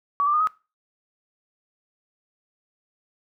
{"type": "tone with pitch steps", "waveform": "sine", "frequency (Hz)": [1139, 1179.8, 1222.2, 1266], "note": ["C#6", "D6", "D#6", "D#6"], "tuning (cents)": [47, 8, -31, 30], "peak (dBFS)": -18, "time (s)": [0.2, 0.472], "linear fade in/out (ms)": 0, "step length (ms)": 68, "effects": ["noise-tail reverb RT60 0.3 s tail -20 dB re dry"]}